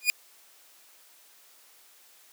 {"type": "tone with exponential growth", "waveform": "sawtooth", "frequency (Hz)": 2447, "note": "D#7", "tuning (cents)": -29, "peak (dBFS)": -12, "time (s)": [0.01, 0.1], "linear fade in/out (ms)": 0, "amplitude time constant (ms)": 19, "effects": ["white hiss -57 dBFS RMS until 2.32 s", "high-pass 400 Hz 12 dB/octave"]}